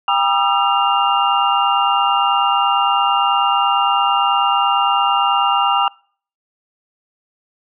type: tone cluster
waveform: sine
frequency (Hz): 798 / 961 / 1211 / 1340 / 2801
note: G5 / B5 / D#6 / E6 / F7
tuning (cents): +31 / -48 / -47 / +28 / +4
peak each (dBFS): -18 / -19 / -19 / -20 / -21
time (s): 0.08-5.88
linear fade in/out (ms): 2
effects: noise-tail reverb RT60 0.5 s tail -26 dB re dry